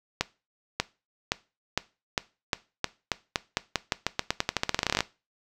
accelerating click train, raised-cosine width 0.2 ms, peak -6 dBFS, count 30, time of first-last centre 0.21-5.006 s, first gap 590 ms, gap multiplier 0.88, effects noise-tail reverb RT60 0.3 s tail -19 dB re dry

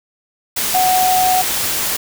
sine tone in noise, 740 Hz, F#5, in tune, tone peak -12 dBFS, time 0.74-1.42 s, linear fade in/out 10 ms, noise white, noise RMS -19 dBFS, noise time 0.56-1.97 s, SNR +4 dB, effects none

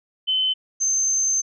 sine tone pair in turn, 3052 / 6265 Hz, G7 / G8, -47 / -2 cents, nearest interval octave, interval 1245 cents, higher second, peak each -18 dBFS, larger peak neither, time 0.27-0.54 / 0.8-1.42 s, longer second, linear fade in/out 20 ms, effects none

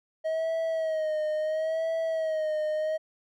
triangle tone with vibrato, 633 Hz, D#5, 30 cents sharp, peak -24 dBFS, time 0.24-2.98 s, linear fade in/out 20 ms, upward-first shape sine, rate 0.73 Hz, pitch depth 54 cents each way, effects none

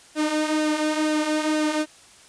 sawtooth tone with flanger, 306.9 Hz, D#4, 24 cents flat, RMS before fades -23 dBFS, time 0.15-1.86 s, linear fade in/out 50 ms, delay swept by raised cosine 0.88 to 4.28 ms, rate 2.1 Hz, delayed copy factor -0.55, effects white hiss -50 dBFS RMS until 2.28 s + resampled to 22050 Hz

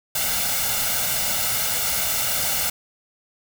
white noise with comb filter, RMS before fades -23 dBFS, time 0.15-2.7 s, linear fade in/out 5 ms, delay 1.4 ms, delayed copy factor +0.7, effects none

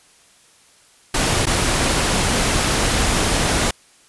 pink noise with dropouts, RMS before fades -18 dBFS, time 1.14-3.71 s, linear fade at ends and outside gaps 5 ms, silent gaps 1.457-1.467 s, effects white hiss -52 dBFS RMS until 4.08 s + resampled to 24000 Hz

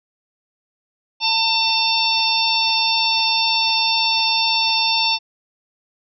harmonic tone, 898 Hz, A5, 35 cents sharp, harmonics 1 / 3 / 4 / 5 / 6, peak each -22 / -22 / -22 / -22 / -22 dBFS, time 1.2-5.19 s, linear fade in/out 50 ms, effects none

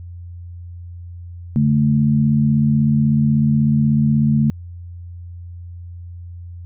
sine tone pair together, 143.69 / 220 Hz, D3 / A3, -37 / 0 cents, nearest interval perfect fifth, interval 737 cents, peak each -15 dBFS, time 1.56-4.5 s, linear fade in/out 0 ms, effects added 87 Hz sine -31 dBFS peak until 6.65 s

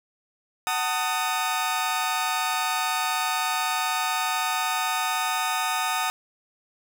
sawtooth chord, D# diminished, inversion first, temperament just, 746.7 / 896 / 1244.5 Hz, F#5 / A5 / D#6, +16 / +31 / 0 cents, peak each -25 / -25 / -24 dBFS, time 0.67-6.1 s, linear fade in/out 0 ms, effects none

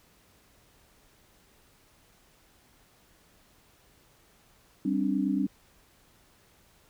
sine chord, G suspended fourth, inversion none, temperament equal with one note detuned, 196 / 265.1 / 293.7 Hz, G3 / C4 / D4, 0 / +23 / 0 cents, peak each -29 dBFS, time 4.85-5.47 s, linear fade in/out 5 ms, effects pink hiss -62 dBFS RMS until 6.89 s

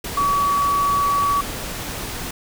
sine tone in noise, 1136 Hz, C#6, 42 cents sharp, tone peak -16 dBFS, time 0.17-1.41 s, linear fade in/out 5 ms, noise pink, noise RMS -29 dBFS, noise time 0.04-2.31 s, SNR +10 dB, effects none

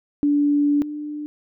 sine tone pair in turn, 290 / 297.5 Hz, D4 / D4, -22 / +22 cents, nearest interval unison, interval 44 cents, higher second, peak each -15 / -27 dBFS, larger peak first, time 0.23-0.82 / 0.82-1.26 s, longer first, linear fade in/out 0 ms, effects none

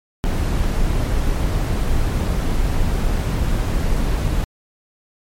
brown noise, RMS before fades -18 dBFS, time 0.24-4.44 s, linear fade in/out 0 ms, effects MP3 64 kbps

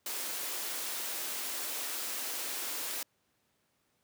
white high-pass noise, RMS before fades -37 dBFS, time 0.06-3.03 s, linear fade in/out 2 ms, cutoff 250 Hz, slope 24 dB/octave, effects pink hiss -75 dBFS RMS until 4.03 s + high-pass 100 Hz 12 dB/octave

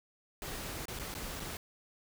pink noise with dropouts, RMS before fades -41 dBFS, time 0.42-1.57 s, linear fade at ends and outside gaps 1 ms, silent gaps 0.855-0.882 / 0.99-0.996 / 1.141-1.15 / 1.397-1.401 s, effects none

